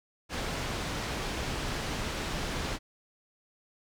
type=low-pass noise; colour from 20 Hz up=pink; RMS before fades=-34 dBFS; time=0.29-2.79 s; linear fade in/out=50 ms; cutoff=5900 Hz; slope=12 dB/octave; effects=none